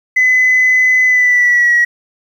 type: tone with pitch glide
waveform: sine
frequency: 2017 to 1914.8 Hz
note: B6 to A#6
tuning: +36 to +46 cents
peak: -6 dBFS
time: 0.16-1.85 s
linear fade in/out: 10 ms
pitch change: -90 cents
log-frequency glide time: 1.05-1.74 s
effects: tanh soft clip ceiling -4 dBFS + 7-bit